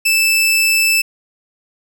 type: tone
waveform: sawtooth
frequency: 2637 Hz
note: E7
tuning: in tune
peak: -8 dBFS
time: 0.05-1.02 s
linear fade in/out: 10 ms
effects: none